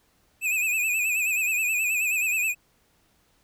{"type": "tone with vibrato", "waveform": "square", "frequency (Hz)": 2542, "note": "D#7", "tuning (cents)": 36, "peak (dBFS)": -23, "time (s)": [0.41, 2.55], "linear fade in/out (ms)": 50, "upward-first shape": "sine", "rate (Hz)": 9.4, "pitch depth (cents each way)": 80, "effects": ["pink hiss -65 dBFS RMS until 3.43 s"]}